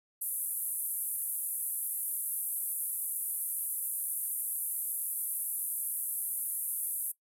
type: band-pass noise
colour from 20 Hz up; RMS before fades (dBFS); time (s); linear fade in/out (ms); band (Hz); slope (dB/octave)
pink; -35; 0.21-7.12; 10; 10000 to 13000; 48
effects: noise-tail reverb RT60 0.1 s tail -19 dB re dry